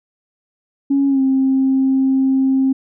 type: tone with pitch glide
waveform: sine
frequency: 277.2 to 266.1 Hz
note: C#4 to C4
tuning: 0 to +29 cents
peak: -11 dBFS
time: 0.9-2.73 s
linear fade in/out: 10 ms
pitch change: -71 cents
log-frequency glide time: 1.08-1.21 s
effects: tanh soft clip ceiling -7 dBFS